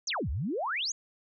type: exponential two-way sweep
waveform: sine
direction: down then up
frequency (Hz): 7020 to 61 to 7020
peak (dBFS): -29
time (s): 0.07-0.92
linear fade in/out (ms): 5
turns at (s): 0.3
effects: none